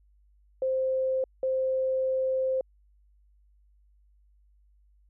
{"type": "tone pair in turn", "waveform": "sine", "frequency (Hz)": [523.3, 523.3], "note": ["C5", "C5"], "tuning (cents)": [0, 0], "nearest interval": "unison", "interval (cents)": 0, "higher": "neither", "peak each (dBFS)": -24, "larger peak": "neither", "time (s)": [[0.62, 1.24], [1.43, 2.61]], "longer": "second", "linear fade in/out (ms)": 2, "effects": ["added 50 Hz sine -59 dBFS peak until 5.09 s"]}